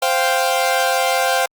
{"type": "chord", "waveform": "sawtooth", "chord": "C suspended fourth", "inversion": "none", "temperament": "equal", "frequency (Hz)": [523.3, 698.5, 784], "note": ["C5", "F5", "G5"], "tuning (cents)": [0, 0, 0], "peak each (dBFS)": -16, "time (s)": [0.02, 1.46], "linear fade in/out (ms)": 5, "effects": ["Opus 48 kbps"]}